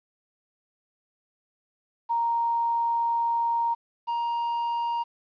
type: tone pair in turn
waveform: sine / triangle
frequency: 932.3 / 938.8 Hz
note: A#5 / A#5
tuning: 0 / +12 cents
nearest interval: unison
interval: 12 cents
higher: second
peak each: -22 / -23 dBFS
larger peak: first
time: 2.09-3.75 / 4.07-5.04 s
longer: first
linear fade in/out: 20 ms
effects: resampled to 11025 Hz + 10-bit